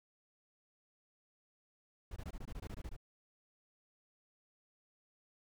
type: noise bursts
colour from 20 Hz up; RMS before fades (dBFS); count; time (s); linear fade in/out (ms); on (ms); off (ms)
brown; -44; 12; 2.11-2.965; 5; 52; 21
effects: none